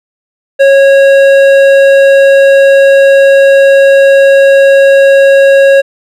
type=tone with hard clipping; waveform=triangle; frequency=549 Hz; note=C#5; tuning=17 cents flat; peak=-3 dBFS; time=0.59-5.82 s; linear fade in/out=20 ms; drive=14 dB; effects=none